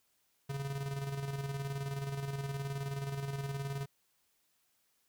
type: tone with tremolo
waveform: square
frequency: 138.59 Hz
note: C#3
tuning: in tune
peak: -35 dBFS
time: 0.49-3.86 s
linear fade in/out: 10 ms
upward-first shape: square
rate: 19 Hz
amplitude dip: 45%
effects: white hiss -75 dBFS RMS until 5.08 s

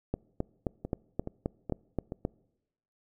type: two click trains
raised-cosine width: 2 ms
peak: -22 / -16 dBFS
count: 4 / 9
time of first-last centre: 0.85-2.121 / 0.14-2.251 s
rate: 2.36 / 3.79 Hz
effects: noise-tail reverb RT60 0.9 s tail -25 dB re dry

